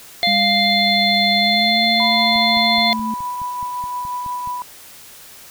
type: harmonic tone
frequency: 698.5 Hz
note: F5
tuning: in tune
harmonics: 1 / 3 / 5 / 6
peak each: -19 / -19 / -19 / -19 dBFS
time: 0.23-2.93 s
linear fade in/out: 0 ms
type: tone with pitch glide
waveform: sine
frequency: 202 to 221.6 Hz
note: G#3 to A3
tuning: -48 to +13 cents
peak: -22 dBFS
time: 0.27-3.14 s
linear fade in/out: 2 ms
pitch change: +161 cents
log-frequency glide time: 1.33-1.84 s
type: tone with tremolo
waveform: sine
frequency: 987.8 Hz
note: B5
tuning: in tune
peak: -21 dBFS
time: 2-4.62 s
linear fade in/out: 0 ms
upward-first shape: triangle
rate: 5.7 Hz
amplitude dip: 30%
type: click train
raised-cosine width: 5 ms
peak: -26 dBFS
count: 11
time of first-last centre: 2.36-4.474 s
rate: 4.73 Hz
effects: white hiss -41 dBFS RMS until 5.5 s